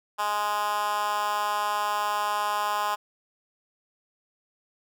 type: tone with high-pass filter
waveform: 10% pulse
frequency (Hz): 207.7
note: G#3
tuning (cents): 0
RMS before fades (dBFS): -27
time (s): 0.18-2.96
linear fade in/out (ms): 20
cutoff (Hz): 940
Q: 2.8
effects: none